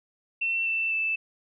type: tone with pitch steps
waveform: sine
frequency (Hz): 2698 / 2669 / 2639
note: E7 / E7 / E7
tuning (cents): +40 / +21 / +1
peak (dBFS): -24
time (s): 0.41-1.16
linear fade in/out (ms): 10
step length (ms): 250
effects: none